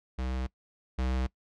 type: tone pair in turn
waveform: square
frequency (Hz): 64 / 64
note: C2 / C2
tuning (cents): -38 / -38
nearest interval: unison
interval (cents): 0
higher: neither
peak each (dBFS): -31 / -28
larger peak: second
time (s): 0.18-0.47 / 0.98-1.27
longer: neither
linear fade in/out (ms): 10
effects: noise-tail reverb RT60 0.1 s tail -21 dB re dry + low-pass 5000 Hz 12 dB/octave